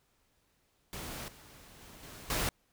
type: noise with level steps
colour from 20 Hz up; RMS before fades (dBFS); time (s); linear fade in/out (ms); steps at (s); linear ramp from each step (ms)
pink; -42 / -55 / -53 / -49 / -32; 0.93-2.49; 0; 1.28 / 1.81 / 2.03 / 2.3; 2
effects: pink hiss -73 dBFS RMS until 2.72 s